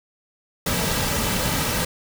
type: noise with comb filter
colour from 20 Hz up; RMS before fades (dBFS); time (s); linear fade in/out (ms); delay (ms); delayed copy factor
pink; -23; 0.66-1.85; 5; 2.8; -0.5
effects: none